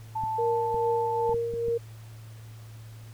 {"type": "tone", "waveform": "sine", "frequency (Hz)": 880, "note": "A5", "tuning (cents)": 0, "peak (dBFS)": -27, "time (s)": [0.15, 1.34], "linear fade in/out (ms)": 10}
{"type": "clicks", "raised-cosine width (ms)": 5, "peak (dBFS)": -26, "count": 6, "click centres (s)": [0.237, 0.744, 1.294, 1.344, 1.538, 1.684]}
{"type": "tone with tremolo", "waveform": "sine", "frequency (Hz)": 466.7, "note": "A#4", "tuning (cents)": 2, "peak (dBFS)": -23, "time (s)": [0.38, 1.78], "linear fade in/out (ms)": 10, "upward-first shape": "triangle", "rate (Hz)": 2.4, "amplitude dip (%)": 55}
{"effects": ["added 111 Hz sine -42 dBFS peak until 3.13 s", "pink hiss -55 dBFS RMS until 3.13 s"]}